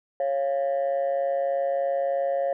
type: tone pair together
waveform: sine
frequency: 550.8 / 694 Hz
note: C#5 / F5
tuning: -11 / -11 cents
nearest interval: major third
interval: 400 cents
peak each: -22 / -26 dBFS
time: 0.2-2.53 s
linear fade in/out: 2 ms
effects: tanh soft clip ceiling -19 dBFS